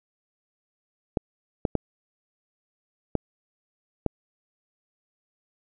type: clicks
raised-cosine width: 2 ms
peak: -9 dBFS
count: 5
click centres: 1.172 / 1.652 / 1.753 / 3.153 / 4.063 s
effects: none